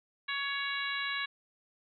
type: harmonic tone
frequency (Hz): 559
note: C#5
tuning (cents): +14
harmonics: 2 / 3 / 4 / 5 / 6 / 7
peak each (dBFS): -40 / -36 / -38 / -41 / -44 / -40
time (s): 0.28-1.26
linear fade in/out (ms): 10
effects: none